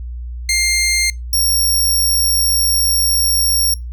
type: tone pair in turn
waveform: 15% pulse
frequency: 2110 / 5559 Hz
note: C7 / F8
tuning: +14 / -9 cents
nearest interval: octave + perfect fourth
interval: 1677 cents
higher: second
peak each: -7 dBFS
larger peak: neither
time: 0.49-1.1 / 1.33-3.74 s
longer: second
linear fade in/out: 2 ms
effects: noise-tail reverb RT60 0.2 s tail -25 dB re dry + added 60 Hz sine -24 dBFS peak until 3.92 s